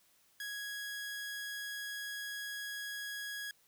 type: tone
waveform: sawtooth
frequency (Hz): 1661.2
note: G#6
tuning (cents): 0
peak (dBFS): -36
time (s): 0.4-3.51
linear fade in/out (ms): 2
effects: white hiss -69 dBFS RMS until 3.67 s